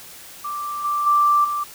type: tone with level steps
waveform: sine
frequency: 1174.7 Hz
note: D6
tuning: in tune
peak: -25 / -19 / -13 / -21 dBFS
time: 0.44-1.64 s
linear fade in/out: 10 ms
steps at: 0.84 / 1.06 / 1.44 s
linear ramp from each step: 10 ms
effects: white hiss -41 dBFS RMS until 1.74 s